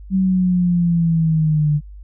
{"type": "linear sweep", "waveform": "sine", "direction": "down", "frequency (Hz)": [191.7, 146.83], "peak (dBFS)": -13, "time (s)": [0.1, 1.81], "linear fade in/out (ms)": 50, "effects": ["added 50 Hz sine -34 dBFS peak until 2.03 s"]}